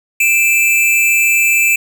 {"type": "tone pair together", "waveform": "square", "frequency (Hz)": [2364, 2625], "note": ["D7", "E7"], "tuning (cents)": [11, -8], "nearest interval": "major second", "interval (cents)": 181, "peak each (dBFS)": -13, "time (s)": [0.2, 1.76], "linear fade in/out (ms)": 5, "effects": []}